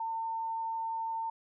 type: tone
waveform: sine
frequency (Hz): 903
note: A5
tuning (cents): +45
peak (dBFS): -32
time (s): 0-1.3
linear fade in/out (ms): 5
effects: none